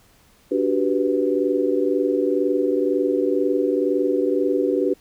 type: chord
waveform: sine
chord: G major seventh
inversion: second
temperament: equal with one note detuned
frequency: 290.8 / 370 / 392 / 493.9 Hz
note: D4 / F#4 / G4 / B4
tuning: -17 / 0 / 0 / 0 cents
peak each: -23 dBFS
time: 0.51-4.94 s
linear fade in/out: 10 ms
effects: pink hiss -56 dBFS RMS until 5 s